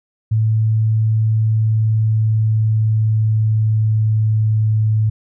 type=tone with pitch glide; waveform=sine; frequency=110 to 108.67 Hz; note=A2 to A2; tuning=0 to -21 cents; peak=-12 dBFS; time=0.31-5.1 s; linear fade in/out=10 ms; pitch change=-21 cents; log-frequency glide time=1.41-4.77 s; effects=none